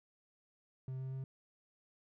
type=tone with pitch steps; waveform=triangle; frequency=130.6 / 131.66 / 132.73 Hz; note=C3 / C3 / C3; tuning=-3 / +11 / +25 cents; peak=-37 dBFS; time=0.88-1.24 s; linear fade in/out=2 ms; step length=120 ms; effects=none